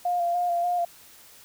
sine tone with vibrato, 700 Hz, F5, 4 cents sharp, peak -22 dBFS, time 0.05-0.85 s, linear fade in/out 5 ms, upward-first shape square, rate 3.4 Hz, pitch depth 22 cents each way, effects white hiss -51 dBFS RMS until 1.44 s

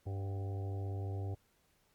harmonic tone with a mistuned harmonic, 98 Hz, G2, in tune, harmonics 1 / 3 / 4 / 5 / 6 / 7 / 8, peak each -36 / -51 / -49 / -54 / -57 / -55 / -56 dBFS, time 0.06-1.35 s, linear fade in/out 10 ms, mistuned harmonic 7, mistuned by +59 cents, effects pink hiss -73 dBFS RMS until 1.94 s + Opus 48 kbps

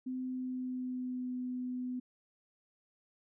sine tone with pitch glide, 256.3 to 251 Hz, C4 to B3, -36 to +28 cents, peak -35 dBFS, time 0.06-2 s, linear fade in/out 10 ms, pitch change -36 cents, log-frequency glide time 0.22-1.35 s, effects none

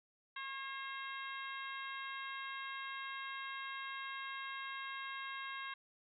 harmonic tone with a mistuned harmonic, 541 Hz, C#5, 42 cents flat, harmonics 2 / 3 / 4 / 5 / 6 / 7, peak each -46 / -47 / -49 / -52 / -54 / -53 dBFS, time 0.36-5.74 s, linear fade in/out 5 ms, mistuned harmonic 4, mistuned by -34 cents, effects none

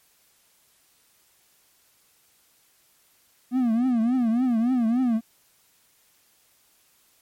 triangle tone with vibrato, 240 Hz, B3, 49 cents flat, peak -17 dBFS, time 3.51-5.21 s, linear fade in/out 50 ms, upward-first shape triangle, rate 3.5 Hz, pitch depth 170 cents each way, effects white hiss -62 dBFS RMS until 7.21 s + MP3 64 kbps

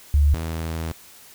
sine / sawtooth tone pair in turn, 72.4 / 81.27 Hz, D2 / E2, -24 / -24 cents, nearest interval major second, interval 200 cents, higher second, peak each -13 / -22 dBFS, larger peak first, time 0.14-0.34 / 0.34-0.92 s, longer second, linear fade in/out 0 ms, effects white hiss -47 dBFS RMS until 1.34 s

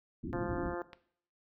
white low-pass noise, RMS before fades -39 dBFS, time 0.23-0.75 s, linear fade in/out 5 ms, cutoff 360 Hz, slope 96 dB/octave
harmonic tone, 174.61 Hz, F3, in tune, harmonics 2 / 3 / 4 / 5 / 6 / 7 / 8 / 9 / 10, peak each -38 / -42 / -44 / -46 / -48 / -49 / -50 / -51 / -52 dBFS, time 0.33-0.82 s, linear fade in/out 0 ms
click, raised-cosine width 0.3 ms, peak -30 dBFS, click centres 0.932 s
effects noise-tail reverb RT60 0.6 s tail -17 dB re dry

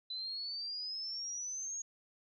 sine exponential sweep, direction up, 3995 to 6645 Hz, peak -38 dBFS, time 0.1-1.82 s, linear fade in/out 5 ms, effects none

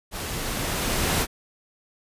pink noise with level ramp, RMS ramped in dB -32 to -22 dBFS, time 0.11-1.27 s, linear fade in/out 50 ms, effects resampled to 32000 Hz

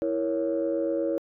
sine chord, A# diminished, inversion second, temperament equal, 329.6 / 466.2 / 554.4 Hz, E4 / A#4 / C#5, 0 / 0 / 0 cents, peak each -27 / -30 / -27 dBFS, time 0.02-1.18 s, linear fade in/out 0 ms, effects tanh soft clip ceiling -17 dBFS

